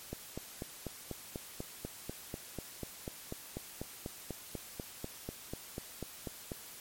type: click train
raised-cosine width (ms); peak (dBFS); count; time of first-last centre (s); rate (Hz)
2; -25; 27; 0.13-6.518; 4.07
effects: white hiss -50 dBFS RMS until 6.8 s + MP3 64 kbps